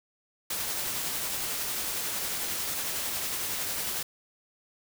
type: noise with tremolo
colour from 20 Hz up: white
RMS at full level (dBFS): -31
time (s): 0.5-4.03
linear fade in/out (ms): 5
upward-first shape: triangle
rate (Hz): 11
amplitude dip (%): 25
effects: none